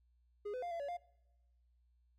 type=tone with pitch steps; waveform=triangle; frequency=413 / 504 / 699 / 677 / 568 / 701 Hz; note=G#4 / B4 / F5 / E5 / C#5 / F5; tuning=-10 / +35 / +1 / +46 / +42 / +6 cents; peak=-37 dBFS; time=0.45-0.972 s; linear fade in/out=10 ms; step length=87 ms; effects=noise-tail reverb RT60 1.0 s tail -23 dB re dry + added 60 Hz sine -69 dBFS peak until 2.18 s